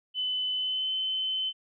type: tone with pitch glide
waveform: sine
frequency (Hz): 3017 to 3057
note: F#7 to G7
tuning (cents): +33 to -44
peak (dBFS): -27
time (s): 0.14-1.53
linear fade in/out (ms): 50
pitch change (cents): +23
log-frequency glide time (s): 0.53-0.91
effects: none